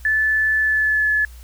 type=tone with pitch glide; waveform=sine; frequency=1743 to 1717 Hz; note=A6 to A6; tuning=-17 to -43 cents; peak=-15 dBFS; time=0.05-1.25 s; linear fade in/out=2 ms; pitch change=-26 cents; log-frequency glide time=0.59-1.1 s; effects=added 60 Hz sine -37 dBFS peak until 1.43 s + white hiss -50 dBFS RMS until 1.43 s